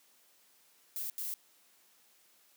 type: noise bursts at uneven times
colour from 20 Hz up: violet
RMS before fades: -38 dBFS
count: 2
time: 0.96-1.1 / 1.18-1.34 s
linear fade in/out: 0 ms
effects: white hiss -66 dBFS RMS until 2.56 s + high-pass 200 Hz 12 dB/octave